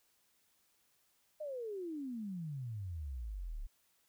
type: exponential sweep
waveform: sine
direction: down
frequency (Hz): 626 to 32.7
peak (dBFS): -39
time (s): 1.4-3.67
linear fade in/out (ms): 10
effects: white hiss -74 dBFS RMS until 4.08 s